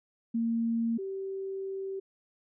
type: tone pair in turn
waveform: sine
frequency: 230 / 386.8 Hz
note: A#3 / G4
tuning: -23 / -23 cents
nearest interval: major sixth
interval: 900 cents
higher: second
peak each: -26 / -33 dBFS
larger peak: first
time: 0.34-0.98 / 0.98-2 s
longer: second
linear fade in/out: 10 ms
effects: none